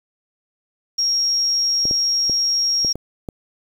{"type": "tone", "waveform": "sine", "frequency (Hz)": 5588, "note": "F8", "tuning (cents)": 0, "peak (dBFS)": -16, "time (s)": [0.98, 2.93], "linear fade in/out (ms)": 10}
{"type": "clicks", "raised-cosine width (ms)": 2, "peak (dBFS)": -15, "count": 6, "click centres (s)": [1.854, 1.911, 2.297, 2.848, 2.956, 3.288]}
{"effects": ["7-bit"]}